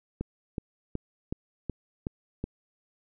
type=click train; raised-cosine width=3 ms; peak=-18 dBFS; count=7; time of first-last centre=0.21-2.44 s; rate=2.69 Hz; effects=none